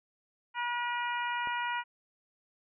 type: harmonic tone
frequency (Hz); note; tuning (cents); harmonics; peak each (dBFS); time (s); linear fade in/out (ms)
481.4; B4; -44; 2 / 3 / 4 / 5 / 6; -33 / -37 / -39 / -41 / -43; 0.54-1.84; 50
type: click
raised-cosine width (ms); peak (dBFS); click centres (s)
1; -31; 1.473
effects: none